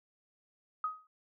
sine tone with exponential decay, 1257 Hz, D#6, 17 cents sharp, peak -28 dBFS, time 0.84-1.07 s, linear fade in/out 2 ms, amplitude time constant 49 ms, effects noise-tail reverb RT60 0.1 s tail -25 dB re dry

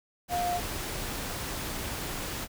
sine tone in noise, 707 Hz, F5, 21 cents sharp, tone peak -27 dBFS, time 0.29-0.61 s, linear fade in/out 50 ms, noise pink, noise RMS -35 dBFS, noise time 0.28-2.48 s, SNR +5 dB, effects none

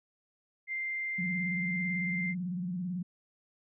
sine tone, 2093 Hz, C7, in tune, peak -32 dBFS, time 0.67-2.35 s, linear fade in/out 50 ms
sine tone with vibrato, 179.3 Hz, F3, 46 cents sharp, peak -32 dBFS, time 1.18-3.03 s, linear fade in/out 10 ms, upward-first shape square, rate 18 Hz, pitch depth 72 cents each way
effects none

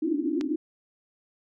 pink band-pass noise, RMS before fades -27 dBFS, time 0.02-0.56 s, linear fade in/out 10 ms, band 270 to 340 Hz, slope 96 dB/octave
click, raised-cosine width 0.2 ms, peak -19 dBFS, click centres 0.411 s
effects none

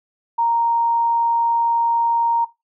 sine tone, 931 Hz, A#5, 2 cents flat, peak -15 dBFS, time 0.38-2.45 s, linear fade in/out 10 ms, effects noise-tail reverb RT60 0.2 s tail -17 dB re dry

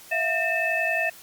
sine tone cluster, 657 / 708 / 1807 / 2612 Hz, E5 / F5 / A6 / E7, -6 / +23 / +46 / -17 cents, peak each -28 / -32 / -26 / -26 dBFS, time 0.11-1.1 s, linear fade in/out 10 ms, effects white hiss -47 dBFS RMS until 1.22 s + Opus 48 kbps

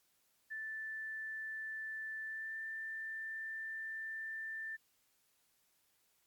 sine tone with pitch glide, 1760 to 1779.4 Hz, A6 to A6, 0 to +19 cents, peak -40 dBFS, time 0.5-4.77 s, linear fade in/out 20 ms, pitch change +19 cents, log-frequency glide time 2.25-2.57 s, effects white hiss -75 dBFS RMS until 6.26 s + MP3 96 kbps

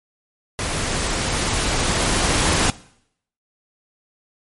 pink noise with level ramp, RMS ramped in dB -24 to -17 dBFS, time 0.59-2.7 s, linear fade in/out 0 ms, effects noise-tail reverb RT60 0.7 s tail -20 dB re dry + MP3 48 kbps

